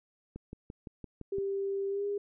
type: click train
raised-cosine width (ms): 3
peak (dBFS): -29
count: 7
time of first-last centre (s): 0.36-1.384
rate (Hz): 5.86
type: tone with pitch glide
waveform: sine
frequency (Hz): 393.9 to 405.9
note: G4 to G#4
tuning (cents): +8 to -40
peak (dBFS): -30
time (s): 1.32-2.18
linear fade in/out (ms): 5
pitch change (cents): +52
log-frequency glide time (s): 1.89-2.05
effects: none